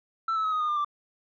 sine tone with pitch steps, 1331 / 1303.6 / 1276.8 / 1250.5 / 1224.8 / 1199.6 / 1174.9 Hz, E6 / E6 / D#6 / D#6 / D#6 / D6 / D6, +16 / -20 / +44 / +8 / -28 / +36 / 0 cents, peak -22 dBFS, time 0.28-0.847 s, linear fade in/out 5 ms, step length 81 ms, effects tanh soft clip ceiling -23 dBFS

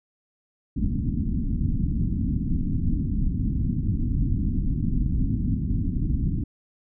pink low-pass noise, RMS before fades -24 dBFS, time 0.76-6.44 s, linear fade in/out 5 ms, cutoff 280 Hz, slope 48 dB/octave, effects none

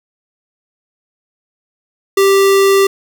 square tone, 392 Hz, G4, in tune, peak -8 dBFS, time 2.17-2.87 s, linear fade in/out 5 ms, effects none

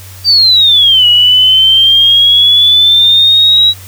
sine exponential two-way sweep, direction down then up, 4699 to 2908 to 3885 Hz, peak -3 dBFS, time 0.24-3.74 s, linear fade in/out 50 ms, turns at 1.07 s, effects added 94 Hz sine -30 dBFS peak until 3.87 s + white hiss -34 dBFS RMS until 3.87 s

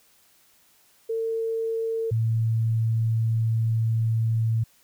sine tone pair in turn, 451.5 / 112.88 Hz, A4 / A2, +45 / +45 cents, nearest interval 2 octaves, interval 2400 cents, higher first, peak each -24 / -20 dBFS, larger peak second, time 1.09-2.11 / 2.11-4.64 s, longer second, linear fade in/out 10 ms, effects white hiss -60 dBFS RMS until 4.83 s

